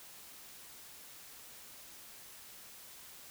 silence, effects white hiss -53 dBFS RMS until 3.3 s

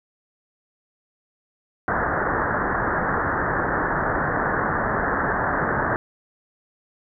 white low-pass noise, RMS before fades -23 dBFS, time 1.88-5.96 s, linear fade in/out 0 ms, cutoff 1800 Hz, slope 96 dB/octave, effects none

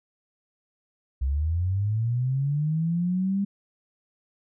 sine linear sweep, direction up, 63.4 to 201.3 Hz, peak -22 dBFS, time 1.21-3.45 s, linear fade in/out 10 ms, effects none

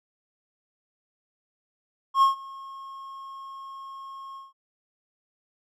triangle tone with ADSR envelope, 1083 Hz, C#6, 41 cents flat, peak -12 dBFS, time 2.14-4.53 s, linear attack 80 ms, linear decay 130 ms, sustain -24 dB, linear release 170 ms, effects none

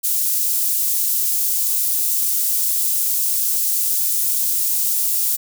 white high-pass noise, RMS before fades -19 dBFS, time 0.03-5.37 s, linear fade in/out 20 ms, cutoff 8100 Hz, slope 12 dB/octave, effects none

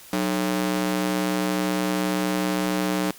sawtooth ring-modulated tone, 244.8 Hz, B3, 15 cents flat, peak -15 dBFS, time 0.13-3.11 s, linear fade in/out 2 ms, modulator 58.9 Hz, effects white hiss -46 dBFS RMS until 3.18 s + Opus 48 kbps

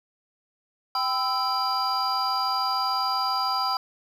triangle tone cluster, 781 / 1014 / 1316 / 4809 Hz, G5 / B5 / E6 / D8, -7 / +45 / -3 / +40 cents, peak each -27 dBFS, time 0.95-3.77 s, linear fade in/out 2 ms, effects none

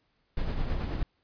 brown noise with tremolo, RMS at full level -28 dBFS, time 0.37-1.03 s, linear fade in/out 2 ms, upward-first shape sine, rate 9.4 Hz, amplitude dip 40%, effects pink hiss -73 dBFS RMS until 1.23 s + resampled to 11025 Hz

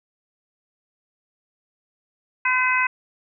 harmonic tone, 509 Hz, C5, 48 cents flat, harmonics 2 / 3 / 4 / 5, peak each -23 / -23 / -23 / -23 dBFS, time 2.45-2.87 s, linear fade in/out 5 ms, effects none

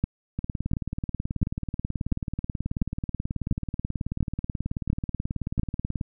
two click trains, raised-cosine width 5 ms, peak -16 / -10 dBFS, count 105 / 9, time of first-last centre 0.39-6.012 / 0.04-5.596 s, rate 18.5 / 1.44 Hz, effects none

